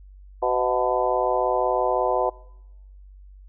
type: harmonic tone with a mistuned harmonic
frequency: 125.7 Hz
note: B2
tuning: 31 cents sharp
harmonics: 3 / 4 / 5 / 6 / 7 / 8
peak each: -28 / -25 / -26 / -26 / -27 / -28 dBFS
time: 0.42-2.3 s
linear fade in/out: 10 ms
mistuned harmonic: 6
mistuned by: -69 cents
effects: noise-tail reverb RT60 1.0 s tail -25 dB re dry + added 48 Hz sine -43 dBFS peak until 3.48 s